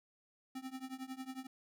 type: tone with tremolo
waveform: square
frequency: 261.6 Hz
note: C4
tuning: in tune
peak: -40 dBFS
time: 0.55-1.47 s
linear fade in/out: 5 ms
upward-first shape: triangle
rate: 11 Hz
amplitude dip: 95%
effects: none